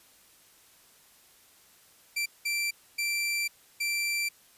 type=tone bursts at uneven times; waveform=sawtooth; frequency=2348 Hz; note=D7; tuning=1 cent flat; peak=-24 dBFS; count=4; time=2.16-2.26 / 2.45-2.71 / 2.98-3.48 / 3.8-4.29 s; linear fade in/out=10 ms; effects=white hiss -59 dBFS RMS until 4.57 s + resampled to 32000 Hz